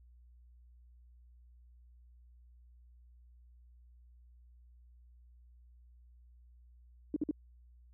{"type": "tone bursts", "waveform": "sine", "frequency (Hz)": 301.1, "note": "D4", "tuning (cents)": 43, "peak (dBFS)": -29, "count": 3, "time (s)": [7.14, 7.311], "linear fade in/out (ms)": 2, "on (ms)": 23, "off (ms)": 51, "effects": ["added 60 Hz sine -57 dBFS peak until 7.93 s"]}